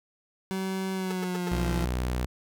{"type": "tone with pitch glide", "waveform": "30% pulse", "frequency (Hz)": [190.1, 171.33], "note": ["F#3", "F3"], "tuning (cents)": [47, -33], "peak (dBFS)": -26, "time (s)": [0.51, 1.85], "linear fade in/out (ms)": 0, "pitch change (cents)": -180, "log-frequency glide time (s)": [0.93, 1.73]}
{"type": "tone bursts", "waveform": "sawtooth", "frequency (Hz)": 434, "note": "A4", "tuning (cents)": -24, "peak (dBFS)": -29, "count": 4, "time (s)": [1.1, 1.488], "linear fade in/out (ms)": 5, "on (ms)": 22, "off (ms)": 100}
{"type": "tone", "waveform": "sawtooth", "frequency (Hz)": 61.9, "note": "B1", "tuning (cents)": 5, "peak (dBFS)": -23, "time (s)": [1.51, 2.26], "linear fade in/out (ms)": 10}
{"effects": []}